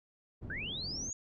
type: low-pass noise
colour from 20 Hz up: white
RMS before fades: -45 dBFS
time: 0.41-1.11 s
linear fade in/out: 20 ms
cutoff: 210 Hz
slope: 12 dB/octave
type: linear sweep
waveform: sine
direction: up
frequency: 1480 to 6800 Hz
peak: -37 dBFS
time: 0.5-1.13 s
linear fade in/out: 2 ms
effects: none